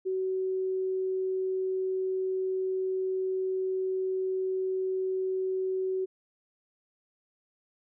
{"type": "tone", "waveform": "sine", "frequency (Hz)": 376.4, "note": "F#4", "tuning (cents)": 30, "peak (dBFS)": -27, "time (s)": [0.05, 6.06], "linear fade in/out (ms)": 20, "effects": []}